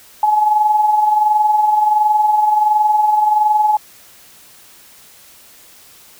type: tone with amplitude modulation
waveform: sine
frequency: 849 Hz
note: G#5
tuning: 38 cents sharp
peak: -8 dBFS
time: 0.23-3.77 s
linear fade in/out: 2 ms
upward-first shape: sine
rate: 21.4 Hz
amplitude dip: 50%
effects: white hiss -44 dBFS RMS until 6.19 s